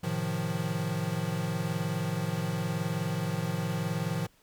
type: chord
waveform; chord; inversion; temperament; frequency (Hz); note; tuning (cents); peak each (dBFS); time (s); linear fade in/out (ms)
square; F dominant seventh; first; equal; 110 / 130.81 / 155.56 / 174.61; A2 / C3 / Eb3 / F3; 0 / 0 / 0 / 0; -37 / -39 / -34 / -34; 0.03-4.27; 10
effects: pink hiss -64 dBFS RMS until 4.42 s

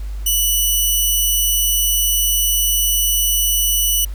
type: tone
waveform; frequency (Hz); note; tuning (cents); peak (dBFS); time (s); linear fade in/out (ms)
5% pulse; 2960; F#7; 0; -6; 0.26-4.05; 5
effects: added 50 Hz sine -23 dBFS peak until 4.14 s + pink hiss -46 dBFS RMS until 4.14 s

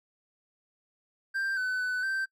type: tone with pitch steps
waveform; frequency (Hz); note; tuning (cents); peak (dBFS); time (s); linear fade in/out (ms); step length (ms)
triangle; 1579 / 1509 / 1499 / 1560; G6 / F#6 / F#6 / G6; +12 / +34 / +22 / -9; -26; 1.34-2.26; 20; 230
effects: noise-tail reverb RT60 0.1 s tail -25 dB re dry

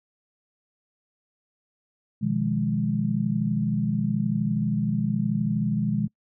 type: chord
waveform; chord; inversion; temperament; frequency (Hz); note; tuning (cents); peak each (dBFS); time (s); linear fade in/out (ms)
sine; F half-diminished seventh; second; equal; 123.47 / 155.56 / 174.61 / 207.7; Cb3 / Eb3 / F3 / Ab3; 0 / 0 / 0 / 0; -29 / -28 / -30 / -25; 2.21-6.08; 20
effects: noise-tail reverb RT60 0.1 s tail -24 dB re dry

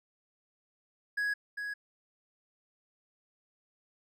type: tone with echo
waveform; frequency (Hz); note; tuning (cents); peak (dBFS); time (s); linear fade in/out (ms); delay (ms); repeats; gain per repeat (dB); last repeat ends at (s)
triangle; 1666; G#6; +5; -27; 1.17-1.34; 10; 400; 1; -6; 1.74
effects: none

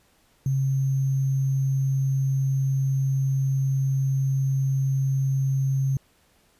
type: tone with sample-and-hold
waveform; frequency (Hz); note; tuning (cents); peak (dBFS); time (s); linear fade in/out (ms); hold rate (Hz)
sine; 134.7; C#3; -49; -20; 0.46-5.97; 2; 6300
effects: pink hiss -62 dBFS RMS until 6.59 s + resampled to 32000 Hz

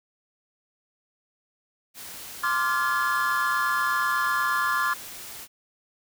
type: noise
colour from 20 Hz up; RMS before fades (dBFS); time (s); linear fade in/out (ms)
white; -40; 1.94-5.48; 50
type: chord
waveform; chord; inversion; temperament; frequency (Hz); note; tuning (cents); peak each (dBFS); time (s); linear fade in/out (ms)
triangle; D half-diminished seventh; third; equal with one note detuned; 1046.5 / 1174.7 / 1396.9 / 1704; C6 / D6 / F6 / Ab6; 0 / 0 / 0 / +44; -26; 2.43-4.94; 10
effects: none

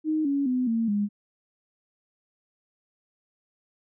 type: tone with pitch steps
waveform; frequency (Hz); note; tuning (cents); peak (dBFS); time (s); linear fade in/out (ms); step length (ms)
sine; 311.1 / 280.4 / 252.7 / 227.7 / 205.2; D#4 / C#4 / B3 / A#3 / G#3; 0 / +20 / +40 / -40 / -21; -22; 0.04-1.09; 50; 210
effects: none

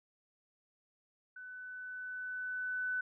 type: tone with level ramp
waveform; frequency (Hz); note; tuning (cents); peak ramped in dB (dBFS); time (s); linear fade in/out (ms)
sine; 1500; F#6; +23; -46 to -32; 1.36-3.01; 5
effects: none

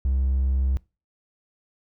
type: tone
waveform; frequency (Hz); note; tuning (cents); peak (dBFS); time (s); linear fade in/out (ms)
triangle; 66.1; C2; +18; -17; 0.05-0.77; 0
effects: noise-tail reverb RT60 0.3 s tail -24 dB re dry + tanh soft clip ceiling -13 dBFS

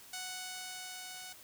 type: tone with level ramp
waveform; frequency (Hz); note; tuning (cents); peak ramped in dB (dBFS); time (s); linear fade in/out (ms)
5% pulse; 740; F#5; 0; -28 to -34; 0.13-1.33; 5
effects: white hiss -55 dBFS RMS until 1.43 s

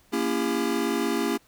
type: chord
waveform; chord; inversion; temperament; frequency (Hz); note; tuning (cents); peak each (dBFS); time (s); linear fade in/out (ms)
square; A# diminished seventh; none; just; 233.1 / 279.7 / 335.6 / 402.8; A#3 / C#4 / E4 / G4; 0 / +16 / +31 / +47; -30; 0.12-1.38; 20
effects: pink hiss -60 dBFS RMS until 1.47 s

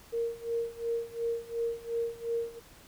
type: tone with tremolo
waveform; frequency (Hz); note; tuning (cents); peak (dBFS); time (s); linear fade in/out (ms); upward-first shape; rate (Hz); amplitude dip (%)
sine; 464.7; A#4; -5; -27; 0.12-2.6; 20; sine; 2.8; 90
effects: pink hiss -55 dBFS RMS until 2.87 s

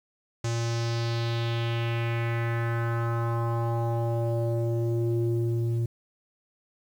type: tone with low-pass filter sweep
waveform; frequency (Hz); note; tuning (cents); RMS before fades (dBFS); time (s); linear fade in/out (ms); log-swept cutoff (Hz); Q
square; 116.54; A#2; 0; -27; 0.44-5.86; 5; 6800 to 240; 2.7
effects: 9-bit

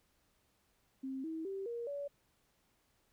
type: tone with pitch steps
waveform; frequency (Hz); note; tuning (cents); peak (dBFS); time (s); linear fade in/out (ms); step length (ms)
sine; 265.7 / 321.5 / 389 / 470.7 / 569.5; C4 / E4 / G4 / A#4 / C#5; +27 / -43 / -13 / +17 / +47; -38; 1.03-2.08; 10; 210
effects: pink hiss -75 dBFS RMS until 3.12 s

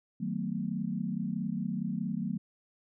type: chord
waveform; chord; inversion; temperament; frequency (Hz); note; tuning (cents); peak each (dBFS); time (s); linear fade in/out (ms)
sine; B dominant seventh; first; just; 154.34 / 185.21 / 222.2 / 246.9; D#3 / F#3 / A3 / B3; -14 / +2 / +17 / 0; -39 / -34 / -35 / -39; 0.2-2.38; 10
effects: none

